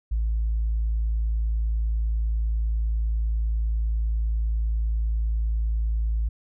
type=tone; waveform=sine; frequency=55 Hz; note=A1; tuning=in tune; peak=-20 dBFS; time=0.11-6.29 s; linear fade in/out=10 ms; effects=tanh soft clip ceiling -18 dBFS